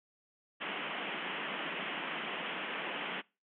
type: band-pass noise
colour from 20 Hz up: white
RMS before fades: -39 dBFS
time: 0.6-3.22 s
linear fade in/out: 20 ms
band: 160 to 3200 Hz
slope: 96 dB/octave
effects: noise-tail reverb RT60 0.3 s tail -24 dB re dry